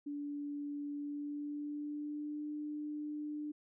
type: tone with pitch glide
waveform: sine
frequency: 289.3 to 298.6 Hz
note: D4 to D4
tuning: -26 to +29 cents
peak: -38 dBFS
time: 0.06-3.52 s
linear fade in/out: 10 ms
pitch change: +55 cents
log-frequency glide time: 0.95-2.48 s
effects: none